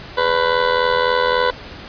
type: tone with amplitude modulation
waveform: 20% pulse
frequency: 498 Hz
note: B4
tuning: 14 cents sharp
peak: -6 dBFS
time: 0.17-1.51 s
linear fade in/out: 10 ms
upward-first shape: sine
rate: 83.7 Hz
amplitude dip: 75%
effects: pink hiss -35 dBFS RMS until 1.88 s + resampled to 11025 Hz